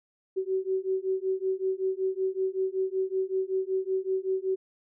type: beating tone pair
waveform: sine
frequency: 376.6 / 381.9 Hz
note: F#4 / G4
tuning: +31 / -45 cents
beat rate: 5.3 Hz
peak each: -29 dBFS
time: 0.36-4.56 s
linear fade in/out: 20 ms
effects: none